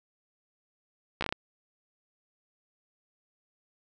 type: slowing click train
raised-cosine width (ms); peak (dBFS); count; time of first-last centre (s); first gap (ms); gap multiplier
0.3; -14; 6; 1.21-1.325; 14; 1.25
effects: none